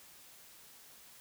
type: silence
effects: white hiss -57 dBFS RMS until 1.2 s